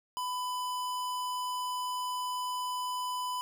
square tone, 999 Hz, B5, 20 cents sharp, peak -33 dBFS, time 0.17-3.41 s, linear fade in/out 0 ms, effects none

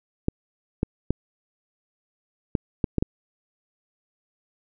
clicks, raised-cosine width 3 ms, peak -8 dBFS, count 7, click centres 0.284 / 0.831 / 1.106 / 2.552 / 2.842 / 2.983 / 3.025 s, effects none

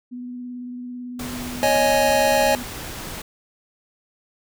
sine tone with vibrato, 246.9 Hz, B3, in tune, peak -30 dBFS, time 0.11-2.64 s, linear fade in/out 20 ms, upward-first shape triangle, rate 18 Hz, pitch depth 19 cents each way
pink noise, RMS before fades -33 dBFS, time 1.19-3.22 s, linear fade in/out 5 ms
square chord, C# suspended second, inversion none, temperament just, 554.4 / 623.7 / 831.5 Hz, C#5 / D#5 / G#5, 0 / +4 / +2 cents, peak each -21 dBFS, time 1.63-2.55 s, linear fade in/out 0 ms
effects none

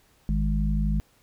harmonic tone, 51.91 Hz, G#1, in tune, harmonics 1 / 3 / 4, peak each -23 / -28 / -29 dBFS, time 0.29-1 s, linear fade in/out 0 ms, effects pink hiss -62 dBFS RMS until 1.22 s

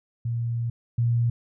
sine tone pair in turn, 117.4 / 118.15 Hz, A#2 / A#2, +13 / +24 cents, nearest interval unison, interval 11 cents, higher second, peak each -24 / -19 dBFS, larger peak second, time 0.25-0.7 / 0.98-1.3 s, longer first, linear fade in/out 5 ms, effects none

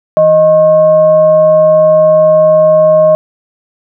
sine tone with frequency modulation, 622.3 Hz, D#5, in tune, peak -3 dBFS, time 0.17-3.15 s, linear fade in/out 0 ms, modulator 458 Hz, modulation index 0.32, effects none

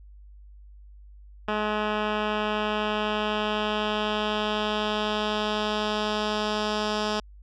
10% pulse tone with low-pass filter sweep, 212 Hz, G#3, 36 cents sharp, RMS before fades -27 dBFS, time 1.48-7.2 s, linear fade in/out 5 ms, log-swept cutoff 2300 to 4800 Hz, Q 2.1, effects added 50 Hz sine -45 dBFS peak until 7.42 s

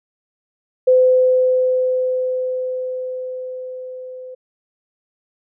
sine tone with level ramp, 510 Hz, C5, 44 cents flat, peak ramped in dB -8 to -31 dBFS, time 0.87-4.35 s, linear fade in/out 10 ms, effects none

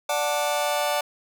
sawtooth chord, D major, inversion none, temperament just, 587.3 / 734.2 / 881 Hz, D5 / F#5 / A5, 0 / -14 / +2 cents, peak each -21 / -24 / -24 dBFS, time 0.09-1.01 s, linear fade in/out 5 ms, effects none

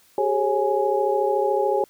sine tone cluster, 388.8 / 422.5 / 545 / 833 Hz, G4 / G#4 / C#5 / G#5, -14 / +30 / -29 / +5 cents, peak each -24 dBFS, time 0.18-1.84 s, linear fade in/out 2 ms, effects white hiss -57 dBFS RMS until 1.89 s

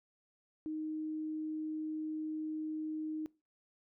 sine tone, 311.1 Hz, D#4, in tune, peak -36 dBFS, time 0.66-3.26 s, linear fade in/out 0 ms, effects noise-tail reverb RT60 0.3 s tail -23 dB re dry

